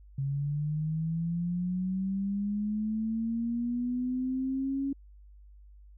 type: linear sweep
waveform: sine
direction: up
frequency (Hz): 135.6 to 277.2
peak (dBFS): -28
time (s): 0.18-4.93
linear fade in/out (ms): 5
effects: added 50 Hz sine -50 dBFS peak until 5.97 s